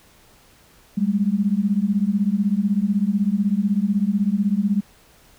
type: beating tone pair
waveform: sine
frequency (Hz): 194.5 / 210.5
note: G3 / G#3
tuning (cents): -13 / +24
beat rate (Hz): 16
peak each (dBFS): -20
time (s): 0.97-4.81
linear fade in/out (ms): 10
effects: pink hiss -53 dBFS RMS until 5.38 s